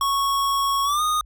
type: tone with pitch glide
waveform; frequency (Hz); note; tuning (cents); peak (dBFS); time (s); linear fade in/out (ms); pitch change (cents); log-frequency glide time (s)
square; 1106 to 1234.3; C#6 to D#6; -4 to -14; -20; 0.01-1.21; 2; +190; 0.84-1.02
effects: added 50 Hz sine -44 dBFS peak until 1.25 s